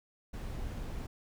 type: noise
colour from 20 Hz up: brown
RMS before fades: -39 dBFS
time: 0.33-1.07 s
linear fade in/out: 10 ms
effects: none